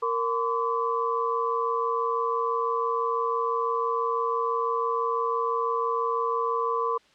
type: tone cluster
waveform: sine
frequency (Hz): 463.5 / 1020 / 1146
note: A#4 / C6 / D6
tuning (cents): -10 / -44 / -43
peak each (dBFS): -28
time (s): 0.02-6.98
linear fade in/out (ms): 10
effects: white hiss -59 dBFS RMS until 7.14 s + low-pass 4000 Hz 12 dB/octave